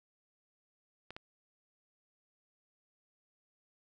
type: clicks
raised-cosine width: 0.3 ms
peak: -29 / -28 dBFS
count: 2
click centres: 1.106 / 1.165 s
effects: none